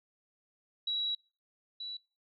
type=tone pair in turn; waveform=sine; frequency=3890 / 3937 Hz; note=B7 / B7; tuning=-27 / -6 cents; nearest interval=unison; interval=21 cents; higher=second; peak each=-30 / -38 dBFS; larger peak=first; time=0.87-1.15 / 1.8-1.97 s; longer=first; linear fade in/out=5 ms; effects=noise-tail reverb RT60 0.4 s tail -26 dB re dry